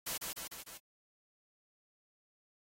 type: noise with echo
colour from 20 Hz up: white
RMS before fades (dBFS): -38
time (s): 0.06-0.18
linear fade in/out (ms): 10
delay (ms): 150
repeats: 4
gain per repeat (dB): -3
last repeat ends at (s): 0.78
effects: AAC 48 kbps